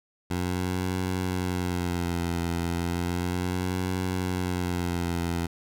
15% pulse tone with vibrato, 88.7 Hz, F2, 27 cents sharp, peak -20 dBFS, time 0.3-5.47 s, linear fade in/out 10 ms, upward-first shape sine, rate 0.34 Hz, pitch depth 68 cents each way, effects none

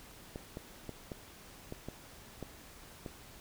clicks, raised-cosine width 2 ms, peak -27 dBFS, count 8, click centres 0.359 / 0.571 / 0.893 / 1.118 / 1.724 / 1.886 / 2.427 / 3.062 s, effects pink hiss -54 dBFS RMS until 3.4 s

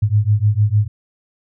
sine beating tone pair, 101.9 / 108.5 Hz, G#2 / A2, -32 / -24 cents, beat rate 6.6 Hz, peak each -15 dBFS, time 0.02-0.88 s, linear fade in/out 10 ms, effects none

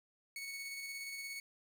sawtooth tone with tremolo, 2217 Hz, C#7, in tune, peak -38 dBFS, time 0.36-1.4 s, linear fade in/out 2 ms, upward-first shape square, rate 17 Hz, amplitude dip 25%, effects 11-bit

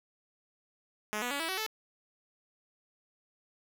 5% pulse tone with pitch steps, 212 / 244.9 / 283 / 326.9 / 377.7 / 436.4 Hz, G#3 / B3 / C#4 / E4 / F#4 / A4, +36 / -14 / +36 / -14 / +36 / -14 cents, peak -21 dBFS, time 1.13-1.664 s, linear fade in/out 0 ms, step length 89 ms, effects 9-bit

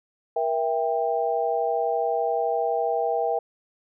sine chord, E diminished, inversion second, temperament just, 474.7 / 659.3 / 791.1 Hz, Bb4 / E5 / G5, +31 / 0 / +16 cents, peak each -26 dBFS, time 0.36-3.39 s, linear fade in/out 5 ms, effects none

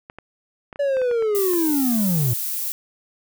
clicks, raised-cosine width 0.5 ms, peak -22 dBFS, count 9, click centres 0.099 / 0.186 / 0.728 / 0.759 / 0.969 / 1.017 / 1.113 / 1.224 / 1.534 s
triangle linear sweep, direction down, 578 to 110.8 Hz, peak -16 dBFS, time 0.79-2.34 s, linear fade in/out 10 ms
violet noise, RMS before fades -26 dBFS, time 1.35-2.72 s, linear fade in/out 0 ms
effects none

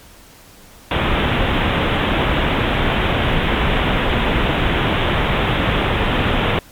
pink low-pass noise, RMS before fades -17 dBFS, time 0.91-6.59 s, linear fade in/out 2 ms, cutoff 3600 Hz, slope 96 dB/octave, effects pink hiss -44 dBFS RMS until 6.71 s + MP3 96 kbps

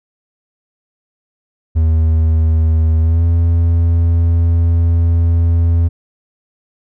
triangle tone with pitch glide, 80.2 to 84.09 Hz, E2 to E2, -47 to +35 cents, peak -7 dBFS, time 1.75-5.89 s, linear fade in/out 20 ms, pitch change +82 cents, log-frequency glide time 3-3.24 s, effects none

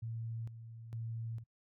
sine tone with tremolo, 114.1 Hz, A#2, 37 cents flat, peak -38 dBFS, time 0.02-1.44 s, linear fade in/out 10 ms, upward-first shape square, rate 1.1 Hz, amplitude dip 65%, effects noise-tail reverb RT60 0.1 s tail -26 dB re dry

